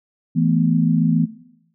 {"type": "chord", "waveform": "sine", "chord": "E suspended fourth", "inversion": "none", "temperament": "equal", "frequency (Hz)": [164.81, 220, 246.9], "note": ["E3", "A3", "B3"], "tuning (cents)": [0, 0, 0], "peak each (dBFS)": [-17, -22, -19], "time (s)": [0.35, 1.26], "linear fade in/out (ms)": 20, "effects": ["noise-tail reverb RT60 0.8 s tail -17 dB re dry"]}